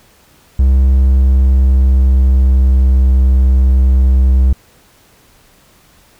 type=tone with pitch glide; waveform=triangle; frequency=65.9 to 64.88 Hz; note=C2 to C2; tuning=+13 to -14 cents; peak=-4 dBFS; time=0.59-4.53 s; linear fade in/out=5 ms; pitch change=-27 cents; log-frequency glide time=0.85-3.13 s; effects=pink hiss -48 dBFS RMS until 6.19 s